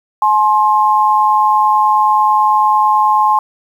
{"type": "tone pair together", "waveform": "sine", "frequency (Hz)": [850, 1059.1], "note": ["G#5", "C6"], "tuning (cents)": [40, 21], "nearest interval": "major third", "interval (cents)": 381, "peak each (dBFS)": -11, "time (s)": [0.22, 3.39], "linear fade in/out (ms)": 2, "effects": ["7-bit"]}